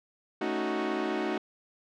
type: chord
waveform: sawtooth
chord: D# half-diminished seventh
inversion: second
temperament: equal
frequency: 220 / 277.2 / 311.1 / 370 Hz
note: A3 / C#4 / D#4 / F#4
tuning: 0 / 0 / 0 / 0 cents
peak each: -32 / -33 / -29 / -28 dBFS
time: 0.41-1.38 s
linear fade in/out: 5 ms
effects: low-pass 3000 Hz 12 dB/octave